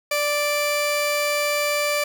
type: tone pair together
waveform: sawtooth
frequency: 587 / 1174 Hz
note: D5 / D6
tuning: -1 / -1 cents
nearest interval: octave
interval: 1200 cents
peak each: -18 dBFS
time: 0.11-2.04 s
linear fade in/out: 5 ms
effects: none